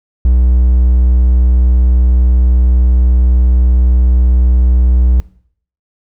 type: tone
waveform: triangle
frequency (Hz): 61.8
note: B1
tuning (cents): +2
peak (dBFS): -4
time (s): 0.25-5.2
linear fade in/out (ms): 0
effects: noise-tail reverb RT60 0.6 s tail -20 dB re dry